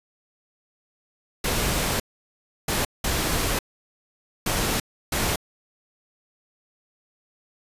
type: noise bursts at uneven times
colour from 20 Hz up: pink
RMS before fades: -24 dBFS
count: 5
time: 1.44-2 / 2.68-2.85 / 3.04-3.59 / 4.46-4.8 / 5.12-5.36 s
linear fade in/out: 5 ms
effects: resampled to 32000 Hz